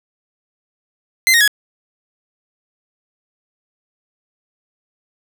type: tone with pitch steps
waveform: sawtooth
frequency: 2068 / 1863.8 / 1679.7 Hz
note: C7 / A#6 / G#6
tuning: -21 / -1 / +19 cents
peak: -6 dBFS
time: 1.27-1.477 s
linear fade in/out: 0 ms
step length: 69 ms
effects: none